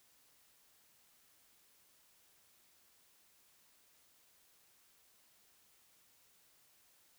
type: silence
effects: white hiss -69 dBFS RMS until 7.18 s